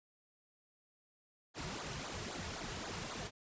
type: noise with flanger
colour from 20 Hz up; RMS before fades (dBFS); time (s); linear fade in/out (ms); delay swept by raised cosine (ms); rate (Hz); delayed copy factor
pink; -43; 1.54-3.31; 50; 0.35 to 3.85; 3.8; -0.75
effects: resampled to 16000 Hz